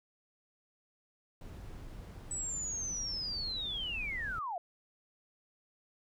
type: noise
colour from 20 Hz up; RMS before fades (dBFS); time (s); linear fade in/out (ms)
brown; -46; 1.41-4.39; 2
type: linear sweep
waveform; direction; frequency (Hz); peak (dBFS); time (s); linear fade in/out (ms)
sine; down; 7980 to 658; -35; 2.31-4.58; 2
effects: none